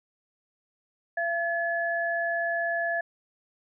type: tone pair together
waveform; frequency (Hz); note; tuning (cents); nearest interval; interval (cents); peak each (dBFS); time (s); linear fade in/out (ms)
sine; 679 / 1711; F5 / A6; -49 / -49; octave + major third; 1600; -28; 1.17-3.01; 5
effects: none